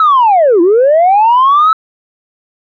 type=linear two-way sweep; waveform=sine; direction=down then up; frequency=1318.5 to 326.3 to 1318.5 Hz; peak=-3 dBFS; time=0-1.73 s; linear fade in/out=2 ms; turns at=0.61 s; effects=tanh soft clip ceiling -2 dBFS